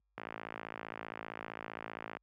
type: click train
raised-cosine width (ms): 0.5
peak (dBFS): -25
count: 111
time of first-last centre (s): 0.18-2.169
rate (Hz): 55.3
effects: added 50 Hz sine -59 dBFS peak until 2.22 s + high-pass 150 Hz 12 dB/octave